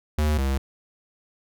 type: tone pair in turn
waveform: square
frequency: 75.8 / 67.53 Hz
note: D#2 / C#2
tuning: -45 / -45 cents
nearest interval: major second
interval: 200 cents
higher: first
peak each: -20 / -22 dBFS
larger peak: first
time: 0.18-0.38 / 0.38-0.58 s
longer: neither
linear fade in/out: 5 ms
effects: none